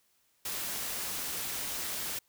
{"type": "noise", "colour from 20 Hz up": "white", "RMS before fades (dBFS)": -36, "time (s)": [0.45, 2.19], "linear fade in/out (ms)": 5, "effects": ["white hiss -71 dBFS RMS until 2.28 s"]}